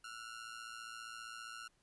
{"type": "ring-modulated tone", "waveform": "sawtooth", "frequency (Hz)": 1396.9, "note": "F6", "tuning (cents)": 0, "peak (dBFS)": -40, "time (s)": [0.04, 1.68], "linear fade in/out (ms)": 5, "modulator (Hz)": 57.5, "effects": ["pink hiss -75 dBFS RMS until 1.82 s", "resampled to 24000 Hz"]}